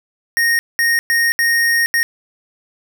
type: tone bursts at uneven times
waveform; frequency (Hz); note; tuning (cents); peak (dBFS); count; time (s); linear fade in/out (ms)
square; 1858; A#6; -6; -13; 5; 0.37-0.59 / 0.79-0.99 / 1.1-1.32 / 1.39-1.86 / 1.94-2.03; 0
effects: none